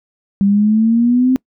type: exponential sweep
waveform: sine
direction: up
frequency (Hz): 196 to 261.6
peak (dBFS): -9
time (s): 0.41-1.36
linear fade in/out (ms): 0
effects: noise-tail reverb RT60 0.1 s tail -25 dB re dry